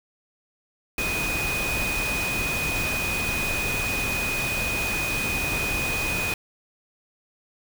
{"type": "tone in noise", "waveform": "sine", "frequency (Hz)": 2489, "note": "D#7", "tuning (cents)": 0, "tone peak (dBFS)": -26, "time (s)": [0.98, 6.34], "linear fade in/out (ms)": 2, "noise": "pink", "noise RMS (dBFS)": -29, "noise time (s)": [0.98, 6.34], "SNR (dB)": 0, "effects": []}